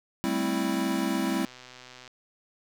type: chord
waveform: square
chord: A minor seventh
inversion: third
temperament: equal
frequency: 196 / 220 / 261.6 / 329.6 Hz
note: G3 / A3 / C4 / E4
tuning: 0 / 0 / 0 / 0 cents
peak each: -32 / -34 / -31 / -31 dBFS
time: 0.24-1.45 s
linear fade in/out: 0 ms
type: click train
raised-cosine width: 0.2 ms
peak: -29 dBFS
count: 104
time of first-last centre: 1.26-2.077 s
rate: 126 Hz
effects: none